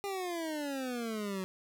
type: exponential sweep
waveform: 25% pulse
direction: down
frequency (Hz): 405.2 to 185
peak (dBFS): -31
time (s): 0.04-1.44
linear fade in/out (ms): 0
effects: none